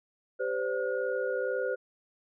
sine tone cluster, 394.7 / 509 / 571 / 1437 Hz, G4 / C5 / D5 / F6, +12 / -48 / -49 / +49 cents, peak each -35 / -30 / -37 / -37 dBFS, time 0.39-1.76 s, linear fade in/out 20 ms, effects none

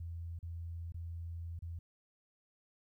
sine tone with dropouts, 84.2 Hz, E2, 37 cents sharp, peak -40 dBFS, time 0-1.79 s, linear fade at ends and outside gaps 5 ms, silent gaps 0.39-0.428 / 0.922-0.943 / 1.591-1.622 s, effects 13-bit

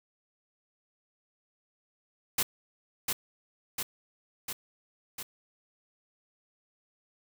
white noise with echo, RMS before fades -27 dBFS, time 2.38-2.43 s, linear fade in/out 5 ms, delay 700 ms, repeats 4, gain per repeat -3 dB, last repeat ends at 5.23 s, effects none

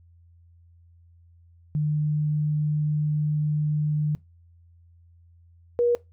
sine tone pair in turn, 150.6 / 479.2 Hz, D3 / A#4, +44 / +48 cents, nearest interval octave + minor sixth, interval 2004 cents, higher second, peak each -21 / -18 dBFS, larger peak second, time 1.75-4.15 / 5.79-5.95 s, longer first, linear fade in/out 0 ms, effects noise-tail reverb RT60 0.2 s tail -21 dB re dry + added 85 Hz sine -52 dBFS peak until 6.12 s

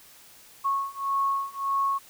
sine beating tone pair, 1099 / 1100.7 Hz, C#6 / C#6, -15 / -13 cents, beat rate 1.7 Hz, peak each -28 / -27 dBFS, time 0.64-1.99 s, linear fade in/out 20 ms, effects white hiss -52 dBFS RMS until 2.09 s

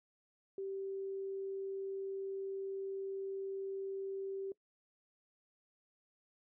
sine tone, 388.9 Hz, G4, 14 cents flat, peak -38 dBFS, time 0.58-4.52 s, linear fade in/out 2 ms, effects noise-tail reverb RT60 0.1 s tail -21 dB re dry

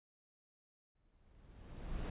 brown noise with exponential growth, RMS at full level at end -37 dBFS, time 0.95-2.1 s, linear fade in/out 5 ms, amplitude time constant 250 ms, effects resampled to 8000 Hz

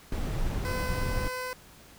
brown noise, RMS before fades -30 dBFS, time 0.12-1.28 s, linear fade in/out 2 ms
15% pulse tone with tremolo, 507 Hz, B4, 45 cents sharp, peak -26 dBFS, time 0.65-1.53 s, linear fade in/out 0 ms, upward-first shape sine, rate 1.7 Hz, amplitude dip 25%
effects pink hiss -53 dBFS RMS until 1.98 s

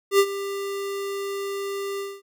square tone with ADSR envelope, 396.8 Hz, G4, 21 cents sharp, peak -13 dBFS, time 0.11-2.22 s, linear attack 81 ms, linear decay 61 ms, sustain -15 dB, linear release 230 ms, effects none

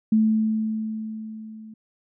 sine tone with level ramp, 218.6 Hz, A3, 11 cents flat, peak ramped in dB -14 to -39 dBFS, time 0.12-1.74 s, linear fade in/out 5 ms, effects none

